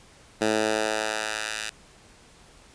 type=tone with high-pass filter sweep; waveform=10% pulse; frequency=108.5 Hz; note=A2; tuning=24 cents flat; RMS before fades=-27 dBFS; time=0.41-1.7 s; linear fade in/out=5 ms; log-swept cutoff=260 to 2200 Hz; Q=0.82; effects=pink hiss -53 dBFS RMS until 2.74 s + resampled to 22050 Hz